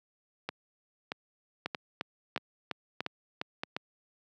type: two click trains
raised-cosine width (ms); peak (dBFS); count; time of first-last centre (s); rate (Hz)
0.3; -16 / -17; 7 / 6; 1.66-3.765 / 0.49-3.635; 2.85 / 1.59
effects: high-pass 150 Hz 12 dB/octave